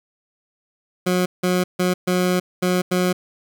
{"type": "tone bursts at uneven times", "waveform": "20% pulse", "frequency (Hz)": 181.2, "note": "F#3", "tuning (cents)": -36, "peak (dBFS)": -12, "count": 6, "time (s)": [[1.06, 1.26], [1.43, 1.64], [1.79, 1.94], [2.07, 2.4], [2.62, 2.82], [2.91, 3.13]], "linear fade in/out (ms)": 10, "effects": []}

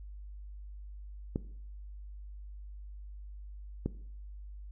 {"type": "clicks", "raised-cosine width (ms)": 3, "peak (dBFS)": -18, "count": 2, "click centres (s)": [1.359, 3.86], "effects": ["noise-tail reverb RT60 0.6 s tail -17 dB re dry", "added 50 Hz sine -43 dBFS peak until 4.71 s"]}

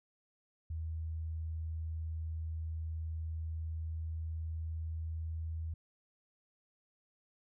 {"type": "tone with pitch glide", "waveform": "sine", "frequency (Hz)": [80.3, 80.77], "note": ["E2", "E2"], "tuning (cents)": [-45, -35], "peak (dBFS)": -36, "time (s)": [0.7, 5.74], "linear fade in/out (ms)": 5, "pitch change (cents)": 10, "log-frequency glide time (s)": [3.43, 5.59], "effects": []}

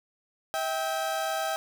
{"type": "tone pair together", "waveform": "30% pulse", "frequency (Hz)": [644.8, 784], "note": ["E5", "G5"], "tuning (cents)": [-38, 0], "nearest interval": "minor third", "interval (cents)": 338, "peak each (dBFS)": -28, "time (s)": [0.54, 1.56], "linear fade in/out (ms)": 0, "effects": []}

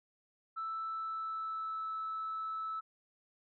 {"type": "tone with pitch glide", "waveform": "sine", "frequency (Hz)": [1320, 1307.9], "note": ["E6", "E6"], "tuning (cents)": [2, -14], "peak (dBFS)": -35, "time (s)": [0.56, 2.81], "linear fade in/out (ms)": 20, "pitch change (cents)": -16, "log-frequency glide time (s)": [0.86, 1.9], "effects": ["tanh soft clip ceiling -32 dBFS"]}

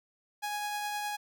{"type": "tone with tremolo", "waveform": "sawtooth", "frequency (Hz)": 830.6, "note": "G#5", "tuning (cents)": 0, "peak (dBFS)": -28, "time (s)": [0.42, 1.17], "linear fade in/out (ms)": 20, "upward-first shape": "triangle", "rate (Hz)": 9.7, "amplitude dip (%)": 25, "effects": []}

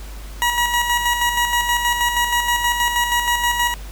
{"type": "tone with tremolo", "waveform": "20% pulse", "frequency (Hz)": 961, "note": "B5", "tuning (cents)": -48, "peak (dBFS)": -10, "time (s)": [0.42, 3.74], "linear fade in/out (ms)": 0, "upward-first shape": "square", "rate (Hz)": 6.3, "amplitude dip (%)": 45, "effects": ["added 50 Hz sine -31 dBFS peak until 3.91 s", "pink hiss -41 dBFS RMS until 3.91 s"]}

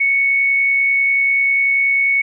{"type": "tone with amplitude modulation", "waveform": "sine", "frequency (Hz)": 2217, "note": "C#7", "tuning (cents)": 0, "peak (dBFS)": -11, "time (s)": [0, 2.22], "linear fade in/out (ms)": 10, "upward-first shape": "sine", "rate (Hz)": 70.2, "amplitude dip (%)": 25, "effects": []}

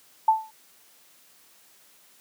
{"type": "tone with exponential decay", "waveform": "sine", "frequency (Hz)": 880, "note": "A5", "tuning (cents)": 0, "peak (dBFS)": -12, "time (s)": [0.28, 0.51], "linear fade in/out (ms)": 5, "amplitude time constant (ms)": 49, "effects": ["white hiss -57 dBFS RMS until 2.2 s", "high-pass 150 Hz 12 dB/octave"]}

